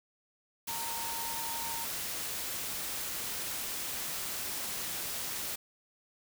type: tone in noise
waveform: sine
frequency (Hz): 920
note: A#5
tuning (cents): -23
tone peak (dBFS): -40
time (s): 0.68-1.85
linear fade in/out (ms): 10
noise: white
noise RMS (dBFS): -37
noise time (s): 0.67-5.56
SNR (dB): -6
effects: none